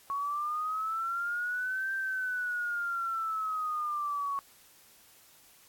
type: linear two-way sweep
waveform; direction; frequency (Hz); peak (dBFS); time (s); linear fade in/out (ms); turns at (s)
sine; up then down; 1108.7 to 1572 to 1108.7; -30; 0.1-4.39; 0; 1.93
effects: white hiss -59 dBFS RMS until 5.68 s + AAC 64 kbps